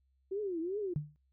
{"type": "tone with vibrato", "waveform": "sine", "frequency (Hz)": 370, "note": "F#4", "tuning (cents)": 0, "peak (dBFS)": -33, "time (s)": [0.31, 0.94], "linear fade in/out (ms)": 10, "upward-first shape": "triangle", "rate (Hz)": 2.6, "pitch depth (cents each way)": 270}
{"type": "tone with exponential decay", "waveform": "sine", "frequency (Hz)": 149.1, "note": "D3", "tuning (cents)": 27, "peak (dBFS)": -27, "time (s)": [0.96, 1.16], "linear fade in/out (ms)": 0, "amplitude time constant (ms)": 43}
{"effects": ["noise-tail reverb RT60 0.2 s tail -20 dB re dry", "added 66 Hz sine -70 dBFS peak until 1.32 s"]}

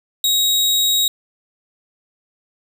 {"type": "tone", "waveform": "sawtooth", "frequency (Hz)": 3800, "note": "A#7", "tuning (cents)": 33, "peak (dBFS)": -11, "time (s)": [0.24, 1.08], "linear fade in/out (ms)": 2, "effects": []}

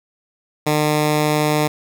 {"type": "tone", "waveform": "10% pulse", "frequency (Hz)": 151.1, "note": "D3", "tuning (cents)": 50, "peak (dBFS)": -7, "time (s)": [0.66, 1.68], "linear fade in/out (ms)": 10, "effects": []}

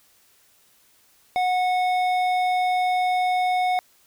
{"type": "tone with hard clipping", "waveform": "sine", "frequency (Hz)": 732, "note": "F#5", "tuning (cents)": -19, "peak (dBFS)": -21, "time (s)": [1.36, 3.79], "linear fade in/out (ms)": 0, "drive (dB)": 10, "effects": ["white hiss -59 dBFS RMS until 4.06 s"]}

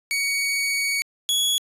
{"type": "tone pair in turn", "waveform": "sawtooth", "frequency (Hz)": [2243, 3361], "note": ["C#7", "G#7"], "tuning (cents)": [20, 20], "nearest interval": "perfect fifth", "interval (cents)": 700, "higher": "second", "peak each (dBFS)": [-18, -16], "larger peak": "second", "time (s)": [[0.11, 1.02], [1.29, 1.58]], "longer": "first", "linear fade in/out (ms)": 0, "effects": ["resampled to 32000 Hz"]}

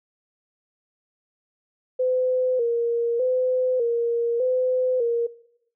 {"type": "tone with vibrato", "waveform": "sine", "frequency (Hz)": 488.5, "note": "B4", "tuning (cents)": -19, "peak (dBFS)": -19, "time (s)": [1.99, 5.27], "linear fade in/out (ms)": 10, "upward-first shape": "square", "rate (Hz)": 0.83, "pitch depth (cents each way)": 71, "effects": ["noise-tail reverb RT60 0.8 s tail -21 dB re dry"]}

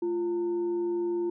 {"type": "tone with frequency modulation", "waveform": "sine", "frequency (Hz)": 347.4, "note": "F4", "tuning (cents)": -9, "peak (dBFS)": -26, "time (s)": [0.02, 1.3], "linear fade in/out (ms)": 5, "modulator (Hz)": 562, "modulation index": 0.25, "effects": []}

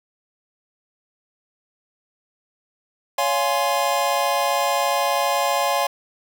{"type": "chord", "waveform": "square", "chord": "Db major seventh", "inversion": "none", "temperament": "equal with one note detuned", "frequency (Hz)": [563.4, 698.5, 830.6, 1046.5], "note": ["Db5", "F5", "Ab5", "C6"], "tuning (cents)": [28, 0, 0, 0], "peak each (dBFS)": -25, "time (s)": [3.18, 5.87], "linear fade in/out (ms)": 5, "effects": []}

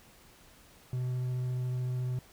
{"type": "tone with vibrato", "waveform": "triangle", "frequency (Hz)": 126, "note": "B2", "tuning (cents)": 35, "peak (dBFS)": -28, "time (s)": [0.93, 2.19], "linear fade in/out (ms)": 2, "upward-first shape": "triangle", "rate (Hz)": 14, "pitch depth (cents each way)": 9, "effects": ["pink hiss -58 dBFS RMS until 2.32 s"]}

